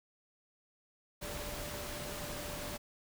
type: tone in noise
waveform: sine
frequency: 588 Hz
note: D5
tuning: 2 cents sharp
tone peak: -47 dBFS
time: 1.21-2.78 s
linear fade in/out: 20 ms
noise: pink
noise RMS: -42 dBFS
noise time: 1.21-2.78 s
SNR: -8 dB
effects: none